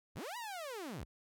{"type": "linear two-way sweep", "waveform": "sawtooth", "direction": "up then down", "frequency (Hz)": [31.15, 992, 31.15], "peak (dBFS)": -38, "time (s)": [0.15, 1.05], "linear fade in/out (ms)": 20, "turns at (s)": 0.37, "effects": []}